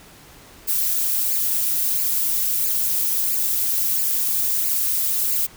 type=noise with flanger; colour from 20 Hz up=violet; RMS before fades=-21 dBFS; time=0.67-5.47 s; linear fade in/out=20 ms; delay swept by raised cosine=0.42 to 5.42 ms; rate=1.5 Hz; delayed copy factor=+0.9; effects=pink hiss -46 dBFS RMS until 5.56 s